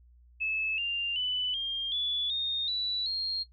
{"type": "tone with pitch steps", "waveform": "sine", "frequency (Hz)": [2605, 2792, 2992, 3207, 3437, 3684, 3948, 4232], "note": ["E7", "F7", "F#7", "G7", "A7", "A#7", "B7", "C8"], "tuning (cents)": [-21, -1, 19, 39, -41, -21, -1, 19], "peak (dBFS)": -28, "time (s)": [0.4, 3.44], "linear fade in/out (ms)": 20, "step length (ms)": 380, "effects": ["noise-tail reverb RT60 0.1 s tail -17 dB re dry", "added 60 Hz sine -55 dBFS peak until 3.52 s"]}